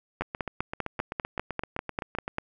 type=two click trains; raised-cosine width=0.5 ms; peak=-17 / -13 dBFS; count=17 / 12; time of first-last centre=0.22-2.279 / 0.21-2.384 s; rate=7.77 / 5.06 Hz; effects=none